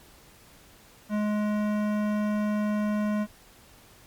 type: tone with hard clipping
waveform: sine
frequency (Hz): 210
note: G#3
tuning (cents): +19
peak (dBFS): -26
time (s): 1.09-3.27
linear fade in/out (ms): 50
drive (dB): 16
effects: pink hiss -54 dBFS RMS until 4.06 s + MP3 96 kbps